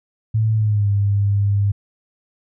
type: tone with pitch glide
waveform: sine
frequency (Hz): 110 to 100.87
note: A2 to G2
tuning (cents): 0 to +50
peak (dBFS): -14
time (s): 0.34-1.72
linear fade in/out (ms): 10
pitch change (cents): -150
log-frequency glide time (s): 0.54-0.89
effects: none